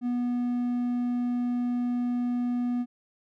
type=tone; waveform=triangle; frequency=244 Hz; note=B3; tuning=21 cents flat; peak=-23 dBFS; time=0.01-2.86 s; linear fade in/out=50 ms; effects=none